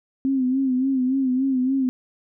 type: tone with vibrato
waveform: sine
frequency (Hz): 261.6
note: C4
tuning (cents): 0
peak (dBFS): -18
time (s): 0.25-1.89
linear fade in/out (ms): 0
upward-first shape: sine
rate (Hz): 3.5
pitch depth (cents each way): 67
effects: none